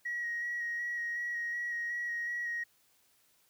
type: tone with vibrato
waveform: sine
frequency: 1900 Hz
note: A#6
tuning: 33 cents sharp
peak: -32 dBFS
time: 0.05-2.64 s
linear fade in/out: 10 ms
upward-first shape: square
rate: 2.7 Hz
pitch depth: 15 cents each way
effects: tanh soft clip ceiling -29 dBFS + white hiss -69 dBFS RMS until 3.49 s